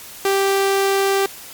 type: tone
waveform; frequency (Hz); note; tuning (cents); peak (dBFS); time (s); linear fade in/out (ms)
sawtooth; 392; G4; 0; -11; 0.25-1.26; 2
effects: white hiss -37 dBFS RMS until 1.53 s + MP3 96 kbps